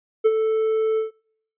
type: tone with ADSR envelope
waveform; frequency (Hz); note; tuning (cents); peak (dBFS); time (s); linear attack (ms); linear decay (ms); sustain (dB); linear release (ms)
triangle; 440; A4; 0; -9; 0.24-1.11; 20; 42; -7; 130
effects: noise-tail reverb RT60 0.6 s tail -25 dB re dry + resampled to 8000 Hz